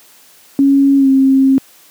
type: tone with pitch glide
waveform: sine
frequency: 276.5 to 267.9 Hz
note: C#4 to C4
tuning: -4 to +41 cents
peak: -6 dBFS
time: 0.59-1.58 s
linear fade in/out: 0 ms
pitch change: -55 cents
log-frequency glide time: 0.97-1.08 s
effects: white hiss -45 dBFS RMS until 1.9 s + high-pass 150 Hz 12 dB/octave